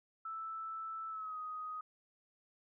sine tone with pitch glide, 1318.5 to 1251.7 Hz, E6 to D#6, 0 to +10 cents, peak -40 dBFS, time 0.25-1.81 s, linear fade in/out 5 ms, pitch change -90 cents, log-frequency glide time 1.09-1.38 s, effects none

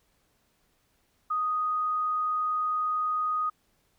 sine tone, 1244.5 Hz, D#6, in tune, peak -25 dBFS, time 1.3-3.5 s, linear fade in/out 10 ms, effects pink hiss -70 dBFS RMS until 3.98 s

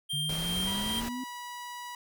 square tone with tremolo, 3181 Hz, G7, 25 cents sharp, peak -30 dBFS, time 0.09-1.01 s, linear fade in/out 20 ms, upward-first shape triangle, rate 2.4 Hz, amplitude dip 40%
sine exponential sweep, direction up, 142.6 to 260.9 Hz, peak -34 dBFS, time 0.13-1.24 s, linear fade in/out 5 ms
pink noise, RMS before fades -38 dBFS, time 0.29-1.09 s, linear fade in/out 5 ms
sawtooth tone, 974 Hz, B5, 24 cents flat, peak -35 dBFS, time 0.67-1.95 s, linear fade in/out 2 ms
effects none

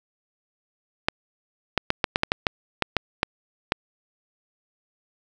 clicks, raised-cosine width 0.3 ms, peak -3 dBFS, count 12, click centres 1.085 / 1.777 / 1.904 / 2.042 / 2.159 / 2.234 / 2.319 / 2.468 / 2.823 / 2.967 / 3.231 / 3.721 s, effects none

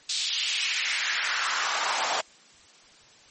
pink noise with high-pass filter sweep, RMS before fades -27 dBFS, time 0.09-2.21 s, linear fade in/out 5 ms, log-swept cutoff 4100 to 730 Hz, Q 2.3, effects white hiss -54 dBFS RMS until 3.3 s + MP3 32 kbps

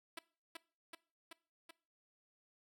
5% pulse tone with echo, 329.6 Hz, E4, in tune, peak -32 dBFS, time 0.17-0.19 s, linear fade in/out 5 ms, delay 380 ms, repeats 4, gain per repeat -2 dB, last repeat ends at 1.71 s, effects noise-tail reverb RT60 0.4 s tail -21 dB re dry

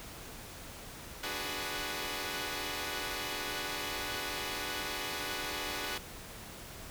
5% pulse chord, G# half-diminished seventh, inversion second, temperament equal, 293.7 / 370 / 415.3 / 493.9 Hz, D4 / F#4 / G#4 / B4, 0 / 0 / 0 / 0 cents, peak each -30 dBFS, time 1.23-5.98 s, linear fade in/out 5 ms, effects pink hiss -47 dBFS RMS until 6.9 s

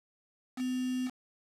sine tone with quantisation, 253.9 Hz, B3, 48 cents sharp, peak -30 dBFS, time 0.56-1.11 s, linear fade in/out 50 ms, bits 7, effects low-pass 11000 Hz 12 dB/octave

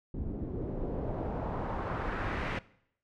pink noise with low-pass filter sweep, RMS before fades -35 dBFS, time 0.14-2.59 s, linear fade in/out 5 ms, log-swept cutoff 250 to 2200 Hz, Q 1.5, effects noise-tail reverb RT60 0.7 s tail -20 dB re dry

